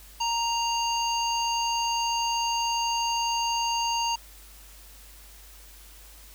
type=harmonic tone with a mistuned harmonic; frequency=932.3 Hz; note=A#5; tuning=in tune; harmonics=1 / 3 / 5 / 7; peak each=-26 / -31 / -33 / -34 dBFS; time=0.2-4.16 s; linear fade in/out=10 ms; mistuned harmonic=7; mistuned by=-26 cents; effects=added 50 Hz sine -49 dBFS peak until 6.34 s + white hiss -51 dBFS RMS until 6.34 s